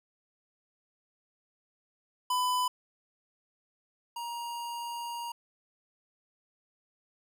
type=tone pair in turn; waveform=square; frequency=1000 / 943.9 Hz; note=B5 / A#5; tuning=+21 / +21 cents; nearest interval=minor second; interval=100 cents; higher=first; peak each=-27 / -36 dBFS; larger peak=first; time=2.3-2.68 / 4.16-5.32 s; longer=second; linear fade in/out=5 ms; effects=none